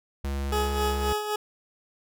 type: tone with pitch glide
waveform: square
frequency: 69.3 to 68.74 Hz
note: C#2 to C#2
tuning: 0 to -14 cents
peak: -28 dBFS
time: 0.24-1.13 s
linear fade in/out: 5 ms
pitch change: -14 cents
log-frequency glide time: 0.66-0.86 s
type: tone with tremolo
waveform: 20% pulse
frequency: 421.5 Hz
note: G#4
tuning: 26 cents sharp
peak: -19 dBFS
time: 0.52-1.36 s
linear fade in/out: 5 ms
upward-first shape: sine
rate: 3.8 Hz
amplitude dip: 55%
effects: none